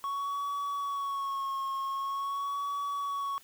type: tone with vibrato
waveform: triangle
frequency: 1108.7 Hz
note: C#6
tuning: in tune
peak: -29 dBFS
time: 0.04-3.38 s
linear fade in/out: 0 ms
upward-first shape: sine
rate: 0.45 Hz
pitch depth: 40 cents each way
effects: white hiss -58 dBFS RMS until 3.43 s